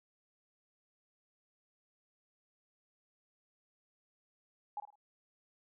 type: tone with echo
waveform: sine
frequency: 830.6 Hz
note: G#5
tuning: in tune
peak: -36 dBFS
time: 4.77-4.8 s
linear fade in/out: 2 ms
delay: 52 ms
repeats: 3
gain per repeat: -10 dB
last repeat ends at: 4.956 s
effects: none